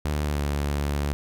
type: tone with pitch glide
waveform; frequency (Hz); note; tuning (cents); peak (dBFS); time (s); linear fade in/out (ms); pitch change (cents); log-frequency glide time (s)
sawtooth; 74.3 to 72.06; D2 to D2; +21 to -32; -20; 0.05-1.13; 0; -53; 0.26-0.42
effects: none